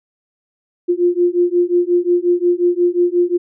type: beating tone pair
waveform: sine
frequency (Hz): 349.2 / 354.8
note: F4 / F4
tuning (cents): 0 / +27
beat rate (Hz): 5.6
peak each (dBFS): -15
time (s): 0.88-3.38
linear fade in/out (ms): 20
effects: none